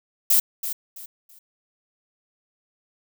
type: noise with echo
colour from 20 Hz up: violet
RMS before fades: -17 dBFS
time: 0.3-0.4 s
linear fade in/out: 5 ms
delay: 330 ms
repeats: 3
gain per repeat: -11 dB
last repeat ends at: 1.39 s
effects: none